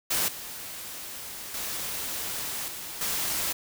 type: noise with level steps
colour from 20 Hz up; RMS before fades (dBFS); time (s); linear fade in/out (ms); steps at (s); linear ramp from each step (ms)
white; -26 / -39 / -33 / -38 / -29; 0.1-3.53; 10; 0.28 / 1.54 / 2.68 / 3.01; 2
effects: none